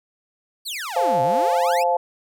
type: exponential two-way sweep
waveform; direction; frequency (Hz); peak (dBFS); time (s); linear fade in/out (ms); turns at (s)
sawtooth; down then up; 4699 to 122 to 2819; -24; 0.65-1.84; 20; 1.22
type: chord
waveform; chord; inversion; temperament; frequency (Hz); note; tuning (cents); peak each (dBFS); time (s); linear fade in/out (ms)
sine; F major; second; equal with one note detuned; 523.3 / 698.5 / 865.9; C5 / F5 / A5; 0 / 0 / -28; -21; 0.96-1.97; 5
effects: none